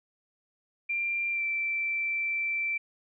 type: tone with pitch glide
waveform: sine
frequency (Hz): 2376 to 2338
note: D7 to D7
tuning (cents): +20 to -8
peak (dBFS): -27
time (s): 0.89-2.78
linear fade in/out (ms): 10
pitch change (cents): -28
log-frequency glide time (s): 1.31-1.43
effects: none